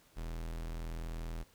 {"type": "tone", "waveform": "45% pulse", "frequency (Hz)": 41.06, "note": "E1", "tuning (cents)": -6, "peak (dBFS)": -38, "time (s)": [0.16, 1.44], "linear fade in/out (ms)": 20, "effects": ["pink hiss -65 dBFS RMS until 1.54 s"]}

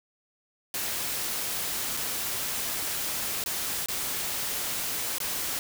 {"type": "noise with dropouts", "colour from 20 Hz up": "white", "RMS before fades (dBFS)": -31, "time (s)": [0.74, 5.59], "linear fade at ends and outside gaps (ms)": 1, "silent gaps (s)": [[1.968, 1.972], [3.439, 3.46], [3.86, 3.885], [5.184, 5.202]], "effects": []}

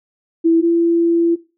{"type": "tone pair in turn", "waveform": "sine", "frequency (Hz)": [330.5, 337.4], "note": ["E4", "E4"], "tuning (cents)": [5, 40], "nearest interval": "unison", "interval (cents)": 35, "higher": "second", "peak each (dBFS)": [-9, -11], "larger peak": "first", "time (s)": [[0.44, 0.62], [0.62, 1.36]], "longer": "second", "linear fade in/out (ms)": 20, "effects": ["noise-tail reverb RT60 0.3 s tail -18 dB re dry"]}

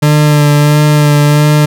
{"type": "tone with vibrato", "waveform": "40% pulse", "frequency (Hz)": 148.4, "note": "D3", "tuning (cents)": 18, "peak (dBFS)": -4, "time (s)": [0.02, 1.66], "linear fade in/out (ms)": 10, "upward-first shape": "sine", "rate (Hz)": 1.5, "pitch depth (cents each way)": 21, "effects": []}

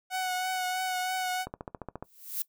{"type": "tone with vibrato", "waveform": "sawtooth", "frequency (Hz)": 740, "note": "F#5", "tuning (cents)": 0, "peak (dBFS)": -25, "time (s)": [0.1, 1.46], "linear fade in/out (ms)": 50, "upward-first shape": "triangle", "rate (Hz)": 3.1, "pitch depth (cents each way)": 24}
{"type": "click train", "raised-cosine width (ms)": 1, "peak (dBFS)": -23, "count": 9, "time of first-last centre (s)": [1.47, 2.026], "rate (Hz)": 14.4}
{"type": "noise with exponential growth", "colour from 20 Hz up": "violet", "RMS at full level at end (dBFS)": -29, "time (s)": [2.04, 2.42], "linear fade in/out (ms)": 1, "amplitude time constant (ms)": 82}
{"effects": ["noise-tail reverb RT60 0.1 s tail -19 dB re dry"]}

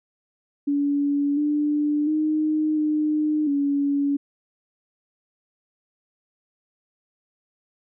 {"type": "tone with pitch steps", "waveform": "sine", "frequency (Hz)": [285.5, 296.1, 308.3, 304.2, 283.1], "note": ["D4", "D4", "D#4", "D#4", "C#4"], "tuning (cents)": [-49, 14, -16, -39, 37], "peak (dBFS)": -19, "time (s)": [0.67, 4.17], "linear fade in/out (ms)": 10, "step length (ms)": 700, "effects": []}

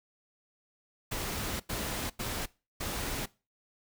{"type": "noise bursts at uneven times", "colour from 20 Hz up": "pink", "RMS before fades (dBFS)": -35, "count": 4, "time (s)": [[1.11, 1.6], [1.69, 2.1], [2.19, 2.46], [2.8, 3.26]], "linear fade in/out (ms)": 10, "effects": ["noise-tail reverb RT60 0.3 s tail -21 dB re dry"]}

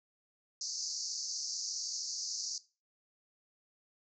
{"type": "band-pass noise", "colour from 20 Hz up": "white", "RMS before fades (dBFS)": -39, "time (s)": [0.61, 2.58], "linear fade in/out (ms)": 2, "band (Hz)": [4500, 6700], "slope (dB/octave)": 96, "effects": ["noise-tail reverb RT60 0.3 s tail -17 dB re dry"]}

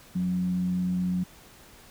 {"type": "tone with frequency modulation", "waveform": "sine", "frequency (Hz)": 181.6, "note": "F#3", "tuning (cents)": -32, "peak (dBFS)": -24, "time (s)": [0.15, 1.24], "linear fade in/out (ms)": 10, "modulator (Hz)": 91.2, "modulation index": 0.23, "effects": ["pink hiss -52 dBFS RMS until 1.9 s"]}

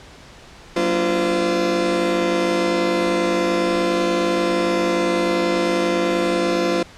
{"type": "tone cluster", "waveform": "35% pulse", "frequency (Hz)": [186.8, 233.6, 290.9, 343.4, 515], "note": ["F#3", "A#3", "D4", "F4", "C5"], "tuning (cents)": [17, 4, -16, -29, -28], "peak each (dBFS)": [-25, -28, -26, -19, -20], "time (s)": [0.76, 6.83], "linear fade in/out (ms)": 5, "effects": ["pink hiss -43 dBFS RMS until 6.97 s", "low-pass 6000 Hz 12 dB/octave"]}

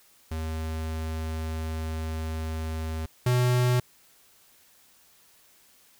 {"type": "tone pair in turn", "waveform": "square", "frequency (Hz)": [79.7, 124.12], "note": ["D#2", "B2"], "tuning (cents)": [42, 9], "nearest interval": "minor sixth", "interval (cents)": 767, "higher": "second", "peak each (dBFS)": [-30, -21], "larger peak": "second", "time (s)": [[0.31, 3.06], [3.26, 3.8]], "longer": "first", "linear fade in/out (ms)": 5, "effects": ["white hiss -59 dBFS RMS until 5.99 s"]}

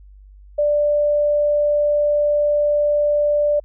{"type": "tone", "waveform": "sine", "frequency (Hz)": 589, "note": "D5", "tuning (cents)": 5, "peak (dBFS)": -14, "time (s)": [0.58, 3.6], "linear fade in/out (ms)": 10, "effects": ["added 49 Hz sine -41 dBFS peak until 3.64 s"]}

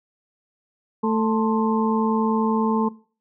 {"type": "harmonic tone with a mistuned harmonic", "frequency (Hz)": 221.2, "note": "A3", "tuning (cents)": 9, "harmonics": [1, 2, 4, 5], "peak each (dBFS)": [-21, -24, -27, -28], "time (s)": [1.03, 2.89], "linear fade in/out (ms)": 10, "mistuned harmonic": 5, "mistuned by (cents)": -86, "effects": ["noise-tail reverb RT60 0.4 s tail -20 dB re dry"]}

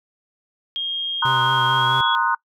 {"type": "tone with pitch glide", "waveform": "sine", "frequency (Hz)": [3236, 3348], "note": ["G#7", "G#7"], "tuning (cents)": [-46, 13], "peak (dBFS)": -22, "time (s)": [0.76, 2.15], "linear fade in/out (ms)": 0, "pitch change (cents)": 59, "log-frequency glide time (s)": [1.75, 1.97]}
{"type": "chord", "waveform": "sine", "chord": "C half-diminished seventh", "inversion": "third", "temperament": "equal", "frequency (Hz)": [932.3, 1046.5, 1244.5, 1480], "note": ["Bb5", "C6", "Eb6", "Gb6"], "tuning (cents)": [0, 0, 0, 0], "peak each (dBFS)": [-21, -23, -25, -22], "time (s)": [1.22, 2.35], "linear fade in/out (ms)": 5}
{"type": "tone with vibrato", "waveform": "45% pulse", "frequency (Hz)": 128.2, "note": "C3", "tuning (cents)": -35, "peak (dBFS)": -26, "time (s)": [1.25, 2.01], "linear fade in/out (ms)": 2, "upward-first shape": "triangle", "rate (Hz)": 4.5, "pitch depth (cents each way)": 45}
{"effects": ["noise-tail reverb RT60 0.1 s tail -23 dB re dry"]}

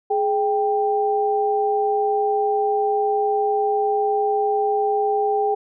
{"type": "tone pair together", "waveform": "sine", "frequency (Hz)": [419.5, 788], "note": ["G#4", "G5"], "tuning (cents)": [17, 9], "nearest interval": "major seventh", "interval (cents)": 1092, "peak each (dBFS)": -20, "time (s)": [0.1, 5.55], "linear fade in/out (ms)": 10, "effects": []}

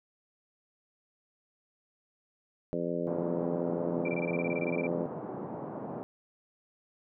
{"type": "harmonic tone", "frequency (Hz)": 85.6, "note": "F2", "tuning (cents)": -34, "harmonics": [2, 3, 4, 5, 6, 7], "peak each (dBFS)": [-37, -37, -37, -37, -37, -37], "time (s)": [2.73, 5.06], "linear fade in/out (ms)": 0}
{"type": "band-pass noise", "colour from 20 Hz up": "pink", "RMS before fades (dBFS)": -39, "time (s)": [3.07, 6.03], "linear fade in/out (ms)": 0, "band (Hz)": [160, 910], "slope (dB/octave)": 24}
{"type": "tone bursts", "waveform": "sine", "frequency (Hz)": 2349, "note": "D7", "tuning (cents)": 0, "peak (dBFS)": -35, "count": 15, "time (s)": [4.05, 4.87], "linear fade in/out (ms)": 5, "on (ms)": 36, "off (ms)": 20}
{"effects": []}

